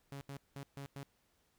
sawtooth tone bursts at uneven times, 139.2 Hz, C#3, 8 cents sharp, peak -40 dBFS, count 5, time 0.12-0.21 / 0.29-0.37 / 0.56-0.63 / 0.77-0.86 / 0.96-1.03 s, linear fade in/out 0 ms, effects pink hiss -75 dBFS RMS until 1.58 s

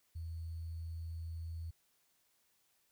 sine tone with sample-and-hold, 82.41 Hz, E2, in tune, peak -40 dBFS, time 0.15-1.71 s, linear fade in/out 10 ms, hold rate 4410 Hz, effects white hiss -75 dBFS RMS until 2.91 s

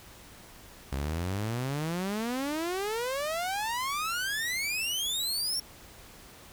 sawtooth exponential sweep, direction up, 65.4 to 5588 Hz, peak -26 dBFS, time 0.92-5.6 s, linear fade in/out 5 ms, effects pink hiss -51 dBFS RMS until 6.52 s

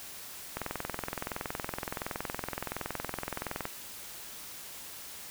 click train, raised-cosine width 0.5 ms, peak -18 dBFS, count 67, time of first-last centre 0.57-3.654 s, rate 21.4 Hz, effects white hiss -45 dBFS RMS until 5.3 s

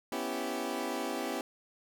20% pulse chord, C# half-diminished seventh, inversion third, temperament equal, 246.9 / 277.2 / 329.6 / 392 Hz, B3 / C#4 / E4 / G4, 0 / 0 / 0 / 0 cents, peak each -34 dBFS, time 0.12-1.41 s, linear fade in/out 2 ms, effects none

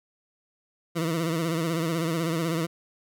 20% pulse tone with vibrato, 164.4 Hz, E3, 4 cents flat, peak -20 dBFS, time 0.95-2.67 s, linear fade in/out 20 ms, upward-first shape sine, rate 16 Hz, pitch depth 74 cents each way, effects none

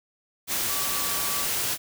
sine tone in noise, 1150 Hz, D6, 37 cents flat, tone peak -36 dBFS, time 0.66-1.47 s, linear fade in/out 50 ms, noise white, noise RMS -27 dBFS, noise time 0.47-1.78 s, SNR -12 dB, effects none

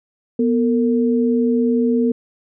sine tone pair together, 243.5 / 454.3 Hz, B3 / A#4, -24 / -45 cents, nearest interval major seventh, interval 1079 cents, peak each -15 / -19 dBFS, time 0.39-2.12 s, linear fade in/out 5 ms, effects none

